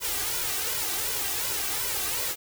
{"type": "noise with flanger", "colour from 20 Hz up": "white", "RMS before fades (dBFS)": -29, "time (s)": [0, 2.36], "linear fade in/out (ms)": 50, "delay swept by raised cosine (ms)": [2, 2.61], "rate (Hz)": 2.7, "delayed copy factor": 0.75, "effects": []}